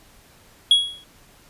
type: tone with exponential decay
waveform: triangle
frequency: 3329 Hz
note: G#7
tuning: 3 cents sharp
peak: -7 dBFS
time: 0.71-1.04 s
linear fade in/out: 2 ms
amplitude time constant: 71 ms
effects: pink hiss -52 dBFS RMS until 1.49 s + resampled to 32000 Hz